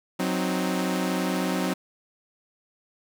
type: chord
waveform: sawtooth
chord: C diminished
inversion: second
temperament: equal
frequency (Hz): 185 / 261.6 / 311.1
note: Gb3 / C4 / Eb4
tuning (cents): 0 / 0 / 0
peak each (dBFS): -23 / -25 / -27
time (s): 0.19-1.74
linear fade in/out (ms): 10
effects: none